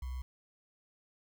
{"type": "tone with sample-and-hold", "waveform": "sine", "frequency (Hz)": 63.7, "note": "C2", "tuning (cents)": -46, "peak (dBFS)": -36, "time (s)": [0.02, 0.22], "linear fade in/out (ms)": 5, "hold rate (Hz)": 1050, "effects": []}